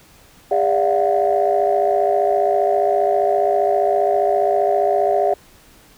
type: tone cluster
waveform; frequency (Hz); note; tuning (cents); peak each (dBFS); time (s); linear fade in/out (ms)
sine; 405.2 / 586 / 679 / 734; G#4 / D5 / F5 / F#5; -43 / -4 / -49 / -14; -19; 0.51-5.34; 5
effects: tanh soft clip ceiling -6 dBFS + pink hiss -49 dBFS RMS until 5.97 s